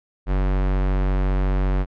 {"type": "tone", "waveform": "square", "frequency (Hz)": 47.26, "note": "F#1", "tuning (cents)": 37, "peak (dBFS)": -18, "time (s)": [0.26, 1.86], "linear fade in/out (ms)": 50, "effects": ["low-pass 2000 Hz 12 dB/octave", "MP3 96 kbps"]}